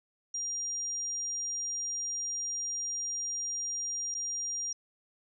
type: tone with dropouts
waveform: sine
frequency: 5700 Hz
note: F8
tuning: 34 cents sharp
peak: -32 dBFS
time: 0.34-4.73 s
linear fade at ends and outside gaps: 5 ms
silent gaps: 4.144-4.148 s
effects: none